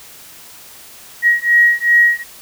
sine beating tone pair, 1896 / 1898.6 Hz, A#6 / A#6, +29 / +31 cents, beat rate 2.6 Hz, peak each -12 dBFS, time 1.22-2.24 s, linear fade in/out 50 ms, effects white hiss -39 dBFS RMS until 2.41 s

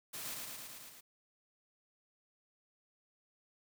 white noise with echo, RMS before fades -44 dBFS, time 0.13-0.35 s, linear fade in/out 10 ms, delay 110 ms, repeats 6, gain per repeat -2 dB, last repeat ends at 1.01 s, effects none

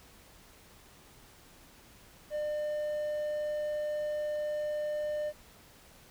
triangle tone, 600 Hz, D5, 37 cents sharp, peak -29 dBFS, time 2.3-5.33 s, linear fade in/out 50 ms, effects pink hiss -57 dBFS RMS until 6.1 s

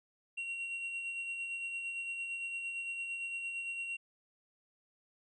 triangle tone with tremolo, 2745 Hz, F7, 31 cents flat, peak -34 dBFS, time 0.37-3.97 s, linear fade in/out 10 ms, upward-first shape sine, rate 8.8 Hz, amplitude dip 35%, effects resampled to 22050 Hz

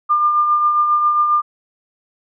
sine tone with tremolo, 1200 Hz, D6, 37 cents sharp, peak -10 dBFS, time 0.09-1.42 s, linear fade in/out 20 ms, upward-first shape triangle, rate 7.4 Hz, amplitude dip 45%, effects none

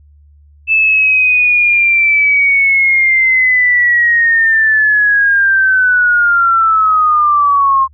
sine linear sweep, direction down, 2637 to 1060 Hz, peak -7 dBFS, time 0.67-7.88 s, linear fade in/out 50 ms, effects added 73 Hz sine -41 dBFS peak until 7.93 s

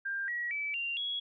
sine tone with pitch steps, 1593 / 1916.4 / 2305 / 2774 / 3337 Hz, G6 / A#6 / D7 / F7 / G#7, +27 / +47 / -33 / -12 / +8 cents, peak -32 dBFS, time 0.05-1.2 s, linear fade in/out 10 ms, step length 230 ms, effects none

